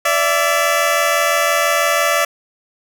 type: tone pair together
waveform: 15% pulse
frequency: 581 / 666.9 Hz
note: D5 / E5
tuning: -19 / +20 cents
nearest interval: major second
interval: 239 cents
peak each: -10 dBFS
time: 0.05-2.25 s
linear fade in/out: 5 ms
effects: none